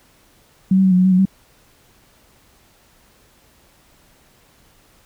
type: tone with pitch steps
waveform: sine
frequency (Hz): 188.9 / 191.2 / 188.3 / 181.5 / 184.1 / 188.6 / 183.1 / 191.5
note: F#3 / G3 / F#3 / F#3 / F#3 / F#3 / F#3 / G3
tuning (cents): +36 / -43 / +31 / -33 / -8 / +33 / -18 / -40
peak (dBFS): -10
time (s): 0.71-1.254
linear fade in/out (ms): 5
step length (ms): 68
effects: pink hiss -54 dBFS RMS until 5.05 s